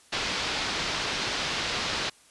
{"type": "low-pass noise", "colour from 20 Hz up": "white", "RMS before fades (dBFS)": -30, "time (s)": [0.12, 2.1], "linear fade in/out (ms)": 10, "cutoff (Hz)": 4900, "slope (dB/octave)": 24, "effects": ["white hiss -57 dBFS RMS until 2.3 s", "resampled to 24000 Hz"]}